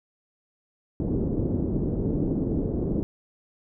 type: low-pass noise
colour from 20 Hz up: white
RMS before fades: -26 dBFS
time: 1-3.03 s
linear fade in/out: 0 ms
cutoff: 360 Hz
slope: 24 dB/octave
effects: none